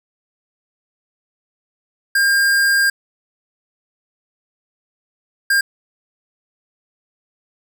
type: tone bursts at uneven times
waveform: square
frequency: 1606 Hz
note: G6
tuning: 41 cents sharp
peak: -13 dBFS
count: 2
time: 2.15-2.9 / 5.5-5.61 s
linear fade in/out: 5 ms
effects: none